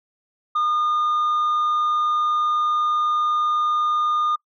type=tone; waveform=sine; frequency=1218 Hz; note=D#6; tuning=37 cents flat; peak=-15 dBFS; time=0.55-4.36 s; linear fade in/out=10 ms; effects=noise-tail reverb RT60 0.1 s tail -26 dB re dry + tanh soft clip ceiling -17 dBFS

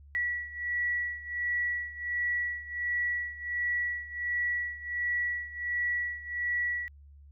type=beating tone pair; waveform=sine; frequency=1940 / 1941.4 Hz; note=B6 / B6; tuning=-31 / -30 cents; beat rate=1.4 Hz; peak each=-31 / -34 dBFS; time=0.15-6.88 s; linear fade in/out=0 ms; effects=added 71 Hz sine -50 dBFS peak until 7.31 s

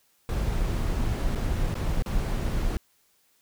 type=noise with dropouts; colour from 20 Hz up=brown; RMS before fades=-26 dBFS; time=0.29-2.77 s; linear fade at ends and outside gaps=1 ms; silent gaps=1.35-1.356 / 1.743-1.753 / 2.023-2.06 s; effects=white hiss -66 dBFS RMS until 3.41 s

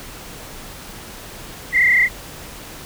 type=tone with frequency modulation; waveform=sine; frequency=2019 Hz; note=B6; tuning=38 cents sharp; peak=-11 dBFS; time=1.72-2.09 s; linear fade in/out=50 ms; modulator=31.4 Hz; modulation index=3.1; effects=pink hiss -36 dBFS RMS until 2.85 s

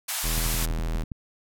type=band-pass noise; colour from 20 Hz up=white; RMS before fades=-30 dBFS; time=0.08-0.66 s; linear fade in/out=10 ms; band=670 to 15000 Hz; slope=48 dB/octave
type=tone; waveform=square; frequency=40.45 Hz; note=E1; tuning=32 cents flat; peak=-26 dBFS; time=0.23-1.04 s; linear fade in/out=20 ms
type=click train; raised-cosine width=5 ms; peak=-22 dBFS; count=10; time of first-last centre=0.38-1.118 s; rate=12.2 Hz
effects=none

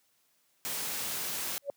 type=noise; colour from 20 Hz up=white; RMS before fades=-35 dBFS; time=0.65-1.58 s; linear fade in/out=0 ms
type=tone with exponential growth; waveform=sine; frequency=564 Hz; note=C#5; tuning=30 cents sharp; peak=-26 dBFS; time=1.62-1.7 s; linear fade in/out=1 ms; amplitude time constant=16 ms
effects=white hiss -71 dBFS RMS until 1.76 s + high-pass 100 Hz 12 dB/octave

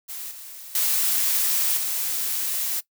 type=noise with level steps; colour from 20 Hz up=blue; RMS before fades=-34 / -40 / -22 / -26 dBFS; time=0.08-2.81 s; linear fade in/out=20 ms; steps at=0.31 / 0.75 / 1.77 s; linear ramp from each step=2 ms; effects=noise-tail reverb RT60 0.1 s tail -19 dB re dry

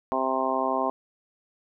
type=harmonic tone; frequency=131.7 Hz; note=C3; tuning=12 cents sharp; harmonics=2 / 3 / 4 / 5 / 6 / 7 / 8; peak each=-32 / -33 / -33 / -29 / -31 / -31 / -29 dBFS; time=0.12-0.9 s; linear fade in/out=0 ms; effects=none

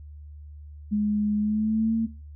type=tone with pitch glide; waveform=sine; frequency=209.1 to 225.4 Hz; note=G#3 to A3; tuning=+12 to +42 cents; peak=-21 dBFS; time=0.91-2.07 s; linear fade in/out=20 ms; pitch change=+130 cents; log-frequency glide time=1.39-1.95 s; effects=noise-tail reverb RT60 0.3 s tail -18 dB re dry + added 74 Hz sine -40 dBFS peak until 2.35 s

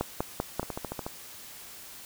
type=two click trains; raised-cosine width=1 ms; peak=-13 / -19 dBFS; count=4 / 7; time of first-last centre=0.01-0.596 / 0.63-1.065 s; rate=5.12 / 13.8 Hz; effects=white hiss -46 dBFS RMS until 2.05 s

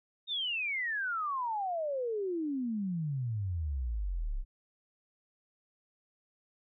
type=exponential sweep; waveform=sine; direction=down; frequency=3729 to 30.86 Hz; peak=-31 dBFS; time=0.27-4.45 s; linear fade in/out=50 ms; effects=none

